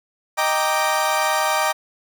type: chord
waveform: 30% pulse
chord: Eb major seventh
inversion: none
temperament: equal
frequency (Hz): 622.3 / 784 / 932.3 / 1174.7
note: Eb5 / G5 / Bb5 / D6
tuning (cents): 0 / 0 / 0 / 0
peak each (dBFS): -21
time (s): 0.37-1.73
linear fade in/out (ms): 20
effects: none